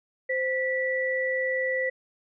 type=tone pair together; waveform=sine; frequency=519 / 1958.2 Hz; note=C5 / B6; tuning=-14 / -15 cents; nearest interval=octave + major seventh; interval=2299 cents; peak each=-27 dBFS; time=0.29-1.9 s; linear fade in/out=10 ms; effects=none